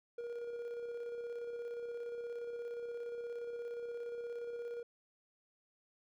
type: tone with tremolo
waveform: triangle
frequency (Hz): 474.5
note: A#4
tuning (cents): +31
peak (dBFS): -37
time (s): 0.18-4.83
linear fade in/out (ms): 5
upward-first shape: square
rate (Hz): 17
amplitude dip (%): 30
effects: none